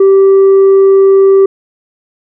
sine tone with tanh clipping, 389.1 Hz, G4, 13 cents flat, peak -3 dBFS, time 0-1.46 s, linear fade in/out 5 ms, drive 2 dB, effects none

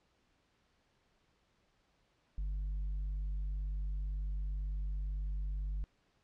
sine tone with tanh clipping, 49 Hz, G1, in tune, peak -35 dBFS, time 2.38-5.84 s, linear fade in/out 0 ms, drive 3 dB, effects pink hiss -74 dBFS RMS until 6.23 s + low-pass 5000 Hz 12 dB/octave

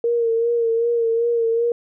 sine tone with vibrato, 463.8 Hz, A#4, 9 cents flat, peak -16 dBFS, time 0.04-1.72 s, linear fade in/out 2 ms, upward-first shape sine, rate 2.6 Hz, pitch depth 37 cents each way, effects none

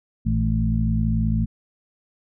harmonic tone with a mistuned harmonic, 55 Hz, A1, in tune, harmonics 1 / 2 / 3 / 4, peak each -23 / -23 / -26 / -24 dBFS, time 0.25-1.46 s, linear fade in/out 20 ms, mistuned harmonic 2, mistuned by +59 cents, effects none

